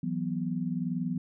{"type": "chord", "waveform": "sine", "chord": "E suspended second", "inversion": "none", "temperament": "equal", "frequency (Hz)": [164.81, 185, 246.9], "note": ["E3", "F#3", "B3"], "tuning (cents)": [0, 0, 0], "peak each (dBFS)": -33, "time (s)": [0.03, 1.18], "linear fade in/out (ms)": 5, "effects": []}